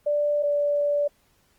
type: tone pair in turn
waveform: sine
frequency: 587.3 / 580.9 Hz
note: D5 / D5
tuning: 0 / -19 cents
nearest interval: unison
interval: 19 cents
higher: first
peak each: -20 dBFS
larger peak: neither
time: 0.06-0.43 / 0.43-1.08 s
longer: second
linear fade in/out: 10 ms
effects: pink hiss -64 dBFS RMS until 1.58 s + Opus 24 kbps